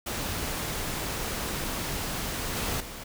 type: noise with level steps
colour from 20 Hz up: pink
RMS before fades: -32 / -30 / -40 dBFS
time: 0.06-3.04 s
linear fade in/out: 10 ms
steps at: 2.56 / 2.8 s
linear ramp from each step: 5 ms
effects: none